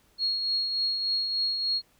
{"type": "tone with tremolo", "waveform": "sine", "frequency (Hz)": 4299, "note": "C8", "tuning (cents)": 46, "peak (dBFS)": -23, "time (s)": [0.18, 1.82], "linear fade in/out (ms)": 50, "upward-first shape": "triangle", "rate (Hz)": 3.4, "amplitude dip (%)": 45, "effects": ["pink hiss -64 dBFS RMS until 1.99 s"]}